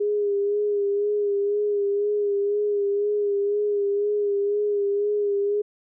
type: tone with vibrato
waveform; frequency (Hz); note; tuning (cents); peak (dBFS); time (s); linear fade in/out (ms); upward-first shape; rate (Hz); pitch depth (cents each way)
sine; 408.8; G#4; -27; -20; 0-5.62; 10; sine; 2; 34
effects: none

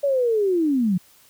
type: linear sweep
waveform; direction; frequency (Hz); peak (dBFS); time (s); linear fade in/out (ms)
sine; down; 576 to 170.5; -17; 0.03-0.98; 10
effects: white hiss -54 dBFS RMS until 1.29 s

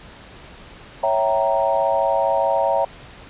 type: chord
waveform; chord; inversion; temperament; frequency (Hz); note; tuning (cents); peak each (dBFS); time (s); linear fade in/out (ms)
sine; C# diminished seventh; none; equal with one note detuned; 554.4 / 659.3 / 772.3 / 932.3; C#5 / E5 / G5 / Bb5; 0 / 0 / -26 / 0; -21 / -21 / -23 / -22; 1.03-2.85; 5
effects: pink hiss -42 dBFS RMS until 3.29 s + resampled to 8000 Hz

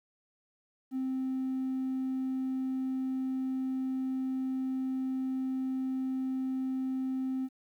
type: tone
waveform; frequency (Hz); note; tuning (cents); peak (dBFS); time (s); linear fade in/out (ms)
triangle; 261.6; C4; 0; -27; 0.91-7.49; 50
effects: tanh soft clip ceiling -26 dBFS + 11-bit

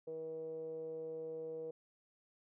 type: tone with low-pass filter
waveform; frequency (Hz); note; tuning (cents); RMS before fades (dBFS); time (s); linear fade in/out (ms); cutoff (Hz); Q
10% pulse; 160; D#3; +49; -44; 0.07-1.71; 5; 490; 9.9
effects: none

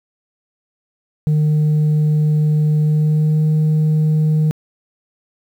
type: tone with pitch glide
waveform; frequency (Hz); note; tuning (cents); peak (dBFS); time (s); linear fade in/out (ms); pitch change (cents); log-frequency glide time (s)
sine; 152.2 to 154.77; D#3 to D#3; -38 to -9; -9; 1.27-4.51; 0; +29; 2.81-3.45
effects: tanh soft clip ceiling -11 dBFS + 8-bit

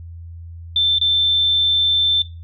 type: tone with dropouts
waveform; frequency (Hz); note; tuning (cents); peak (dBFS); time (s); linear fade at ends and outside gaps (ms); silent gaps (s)
sine; 3550; A7; +15; -13; 0.76-2.22; 2; 0.985-1.013
effects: noise-tail reverb RT60 0.3 s tail -17 dB re dry + added 84 Hz sine -32 dBFS peak until 2.43 s

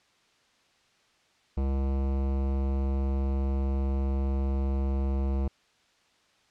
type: tone with hard clipping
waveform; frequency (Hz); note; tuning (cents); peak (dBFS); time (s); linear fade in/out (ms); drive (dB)
sine; 67.6; C#2; -43; -27; 1.57-5.48; 5; 18
effects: white hiss -65 dBFS RMS until 6.5 s + low-pass 5000 Hz 12 dB/octave

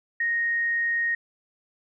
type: tone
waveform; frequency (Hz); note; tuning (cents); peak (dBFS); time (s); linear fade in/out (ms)
sine; 1864.7; A#6; 0; -22; 0.2-1.15; 5
effects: none

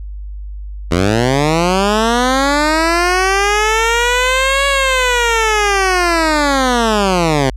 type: linear two-way sweep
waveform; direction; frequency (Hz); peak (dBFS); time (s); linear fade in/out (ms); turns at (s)
10% pulse; up then down; 81.3 to 560 to 127.5; -3; 0.91-7.5; 5; 4.67
effects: added 50 Hz sine -24 dBFS peak until 7.56 s + low-pass 8000 Hz 12 dB/octave

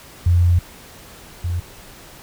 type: tone pair in turn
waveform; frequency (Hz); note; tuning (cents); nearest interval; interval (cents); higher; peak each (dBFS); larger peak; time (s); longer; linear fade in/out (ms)
sine; 87.31 / 87.31; F2 / F2; 0 / 0; unison; 0; neither; -11 / -19; first; 0.26-0.59 / 1.44-1.6; first; 5
effects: pink hiss -42 dBFS RMS until 2.22 s

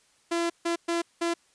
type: tone bursts at uneven times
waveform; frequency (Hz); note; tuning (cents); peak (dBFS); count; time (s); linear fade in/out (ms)
sawtooth; 339; E4; +49; -21; 4; 0.31-0.5 / 0.65-0.76 / 0.88-1.02 / 1.21-1.34; 10
effects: white hiss -64 dBFS RMS until 1.54 s + resampled to 22050 Hz

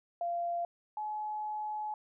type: tone pair in turn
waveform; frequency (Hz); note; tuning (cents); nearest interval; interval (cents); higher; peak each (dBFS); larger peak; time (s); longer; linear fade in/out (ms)
sine; 690 / 850.3; F5 / G#5; -21 / +41; major third; 362; second; -31 / -34; first; 0.21-0.65 / 0.97-1.94; second; 2
effects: none

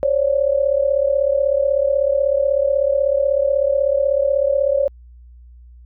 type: tone pair together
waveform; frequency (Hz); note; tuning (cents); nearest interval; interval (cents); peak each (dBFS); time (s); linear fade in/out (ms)
sine; 539 / 575.2; C#5 / D5; -49 / -36; minor second; 113; -17; 0.03-4.88; 0
effects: added 60 Hz sine -40 dBFS peak until 5.85 s

